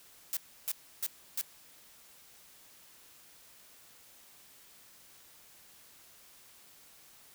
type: noise bursts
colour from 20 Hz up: blue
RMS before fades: -33 dBFS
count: 4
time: 0.33-1.412 s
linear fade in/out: 0 ms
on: 38 ms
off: 310 ms
effects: white hiss -58 dBFS RMS until 7.34 s